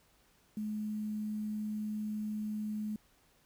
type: tone with quantisation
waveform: sine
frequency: 212.7 Hz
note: G#3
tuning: 42 cents sharp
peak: -34 dBFS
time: 0.57-2.96 s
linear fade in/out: 2 ms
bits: 10
effects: pink hiss -68 dBFS RMS until 3.45 s